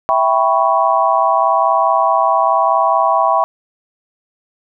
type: chord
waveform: sine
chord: C# half-diminished seventh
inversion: first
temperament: equal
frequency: 659.3 / 784 / 987.8 / 1108.7 Hz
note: E5 / G5 / B5 / C#6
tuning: 0 / 0 / 0 / 0 cents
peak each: -16 dBFS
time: 0.09-3.44 s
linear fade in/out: 0 ms
effects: none